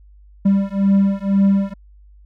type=beating tone pair; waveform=triangle; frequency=196 / 198 Hz; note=G3 / G3; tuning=0 / +18 cents; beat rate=2 Hz; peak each=-14 dBFS; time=0.45-1.74 s; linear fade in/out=10 ms; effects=added 50 Hz sine -43 dBFS peak until 2.25 s